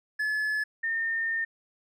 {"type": "tone pair in turn", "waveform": ["triangle", "sine"], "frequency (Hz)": [1717, 1819.1], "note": ["A6", "A#6"], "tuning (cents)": [-43, -43], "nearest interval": "minor second", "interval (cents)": 100, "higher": "second", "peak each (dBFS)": [-24, -26], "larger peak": "first", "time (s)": [[0.19, 0.64], [0.83, 1.45]], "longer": "second", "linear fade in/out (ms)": 10, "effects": []}